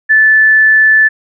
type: tone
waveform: sine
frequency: 1748 Hz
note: A6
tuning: 12 cents flat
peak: -4 dBFS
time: 0.09-1.09 s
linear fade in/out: 20 ms
effects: none